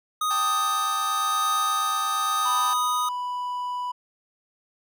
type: tone with tremolo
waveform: square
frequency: 1244.5 Hz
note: D#6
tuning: in tune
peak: -22 dBFS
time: 0.21-3.09 s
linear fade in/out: 5 ms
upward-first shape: triangle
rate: 0.95 Hz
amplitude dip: 30%
type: chord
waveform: sawtooth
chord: G suspended second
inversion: none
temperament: just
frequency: 784 / 882 / 1176 Hz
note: G5 / A5 / D6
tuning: 0 / +4 / +2 cents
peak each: -30 / -32 / -31 dBFS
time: 0.3-2.74 s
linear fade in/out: 10 ms
type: tone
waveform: triangle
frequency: 987.8 Hz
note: B5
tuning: in tune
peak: -25 dBFS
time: 2.45-3.92 s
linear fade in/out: 10 ms
effects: none